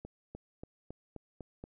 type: accelerating click train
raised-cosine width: 2 ms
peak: -30 dBFS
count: 7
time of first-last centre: 0.05-1.639 s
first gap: 300 ms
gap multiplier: 0.95
effects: none